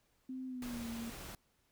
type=tone with pitch glide; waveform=sine; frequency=259.1 to 230.8 Hz; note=C4 to A#3; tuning=-17 to -17 cents; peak=-40 dBFS; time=0.29-1.1 s; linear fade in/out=5 ms; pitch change=-200 cents; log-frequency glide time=0.47-0.87 s
type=noise; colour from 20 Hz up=pink; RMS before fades=-48 dBFS; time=0.62-1.35 s; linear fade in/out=2 ms
effects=pink hiss -75 dBFS RMS until 1.71 s